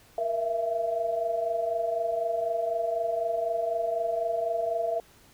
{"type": "tone cluster", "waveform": "sine", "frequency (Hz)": [470, 650, 674], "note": ["A#4", "E5", "E5"], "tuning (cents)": [14, -24, 38], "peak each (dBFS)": [-33, -33, -27], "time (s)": [0.18, 5], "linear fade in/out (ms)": 2, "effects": ["pink hiss -57 dBFS RMS until 5.33 s"]}